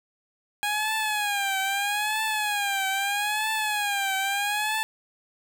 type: tone with vibrato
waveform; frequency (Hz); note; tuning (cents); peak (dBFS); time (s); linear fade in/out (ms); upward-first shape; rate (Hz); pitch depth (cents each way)
15% pulse; 822; G#5; -18; -18; 0.63-4.83; 0; triangle; 0.78; 120
effects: none